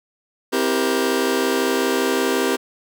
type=chord; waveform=sawtooth; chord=C dominant seventh; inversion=none; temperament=just; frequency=261.6 / 327 / 392.4 / 470.9 Hz; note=C4 / E4 / G4 / Bb4; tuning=0 / -14 / +2 / +18 cents; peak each=-19 / -22 / -17 / -20 dBFS; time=0.52-2.57 s; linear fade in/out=20 ms; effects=none